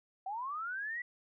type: linear sweep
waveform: sine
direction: up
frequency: 740 to 1975.5 Hz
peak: -36 dBFS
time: 0.26-1.02 s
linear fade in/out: 5 ms
effects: none